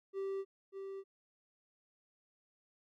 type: tone with echo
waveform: triangle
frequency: 389.5 Hz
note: G4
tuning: 11 cents flat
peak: -34 dBFS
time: 0.13-0.45 s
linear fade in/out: 50 ms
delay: 590 ms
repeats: 1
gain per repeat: -6 dB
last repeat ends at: 1.04 s
effects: none